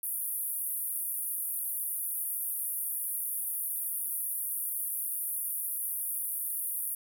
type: band-pass noise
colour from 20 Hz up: pink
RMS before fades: -34 dBFS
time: 0.03-6.95 s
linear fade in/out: 5 ms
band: 9700 to 16000 Hz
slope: 96 dB/octave
effects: none